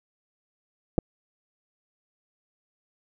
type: clicks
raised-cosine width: 2 ms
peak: -10 dBFS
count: 2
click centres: 0.981 / 0.987 s
effects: none